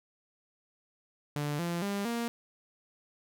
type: tone with pitch steps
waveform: sawtooth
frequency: 146.83 / 171.61 / 200.6 / 234.4 Hz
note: D3 / F3 / G3 / A#3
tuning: 0 / -30 / +40 / +10 cents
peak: -27 dBFS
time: 1.36-2.28 s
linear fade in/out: 0 ms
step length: 230 ms
effects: none